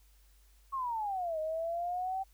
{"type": "exponential two-way sweep", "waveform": "sine", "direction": "down then up", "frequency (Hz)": [1108.7, 620, 776], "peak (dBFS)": -32, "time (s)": [0.72, 2.24], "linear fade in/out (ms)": 20, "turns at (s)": 1.39, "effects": ["added 50 Hz sine -60 dBFS peak until 2.33 s", "white hiss -69 dBFS RMS until 2.33 s"]}